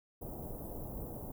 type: band-stop noise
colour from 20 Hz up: pink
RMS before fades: -43 dBFS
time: 0.21-1.32 s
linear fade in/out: 10 ms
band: 740 to 14000 Hz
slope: 24 dB/octave
effects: none